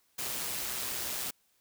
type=noise with amplitude modulation; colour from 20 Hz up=white; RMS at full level=-34 dBFS; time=0.18-1.31 s; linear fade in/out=10 ms; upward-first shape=sine; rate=126 Hz; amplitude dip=35%; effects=white hiss -71 dBFS RMS until 1.6 s